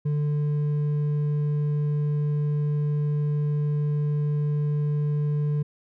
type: tone with hard clipping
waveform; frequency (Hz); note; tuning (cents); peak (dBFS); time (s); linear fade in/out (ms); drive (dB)
sine; 147.8; D3; +11; -23; 0.05-5.63; 10; 4
effects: none